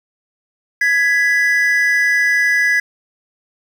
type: tone pair together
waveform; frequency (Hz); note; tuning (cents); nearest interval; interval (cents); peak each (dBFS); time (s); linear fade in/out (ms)
triangle; 1668.3 / 1984; G#6 / B6; +7 / +7; minor third; 300; -13; 0.81-2.8; 5
effects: 7-bit